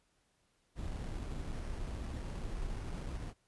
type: noise with sample-and-hold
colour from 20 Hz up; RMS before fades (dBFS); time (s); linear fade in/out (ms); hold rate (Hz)
brown; -40; 0.75-3.34; 50; 3675
effects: pink hiss -75 dBFS RMS until 3.47 s + resampled to 24000 Hz